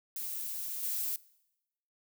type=noise with level steps; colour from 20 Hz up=violet; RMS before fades=-38 / -34 dBFS; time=0.16-1.16 s; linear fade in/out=2 ms; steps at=0.83 s; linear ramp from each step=2 ms; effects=noise-tail reverb RT60 0.9 s tail -22 dB re dry